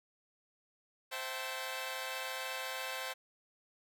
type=chord; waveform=10% pulse; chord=A minor seventh; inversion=first; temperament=equal with one note detuned; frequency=523.3 / 659.3 / 767.9 / 880 Hz; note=C5 / E5 / G5 / A5; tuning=0 / 0 / -36 / 0 cents; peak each=-33 / -37 / -36 / -38 dBFS; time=1.11-3.14 s; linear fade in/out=20 ms; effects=none